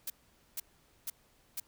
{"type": "noise bursts", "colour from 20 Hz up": "blue", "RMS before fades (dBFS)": -37, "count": 4, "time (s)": [0.07, 1.6], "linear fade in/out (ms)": 5, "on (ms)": 30, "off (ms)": 470, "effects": ["pink hiss -67 dBFS RMS until 1.67 s"]}